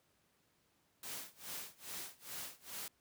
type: noise with tremolo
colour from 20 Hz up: white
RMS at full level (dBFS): -44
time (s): 1.03-2.88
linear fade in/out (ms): 2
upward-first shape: sine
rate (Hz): 2.4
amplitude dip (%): 95
effects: pink hiss -75 dBFS RMS until 3 s + high-pass 80 Hz 12 dB/octave